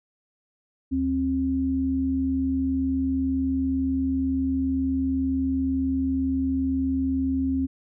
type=tone pair together; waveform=sine; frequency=74.62 / 265.9 Hz; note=D2 / C4; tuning=+28 / +28 cents; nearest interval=octave + minor seventh; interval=2200 cents; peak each=-30 / -22 dBFS; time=0.91-7.67 s; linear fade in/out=20 ms; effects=none